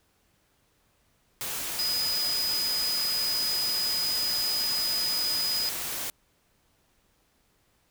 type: tone in noise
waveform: sine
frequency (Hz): 4978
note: D#8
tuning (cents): 0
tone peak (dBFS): -26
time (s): 1.79-5.69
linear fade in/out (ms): 0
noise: white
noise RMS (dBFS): -33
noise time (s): 1.41-6.1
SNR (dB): +4
effects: pink hiss -68 dBFS RMS until 7.9 s